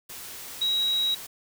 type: tone in noise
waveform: sine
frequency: 3840 Hz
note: B7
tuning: 49 cents flat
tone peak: -22 dBFS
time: 0.61-1.15 s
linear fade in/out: 10 ms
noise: white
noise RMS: -40 dBFS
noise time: 0.09-1.27 s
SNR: +15 dB
effects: none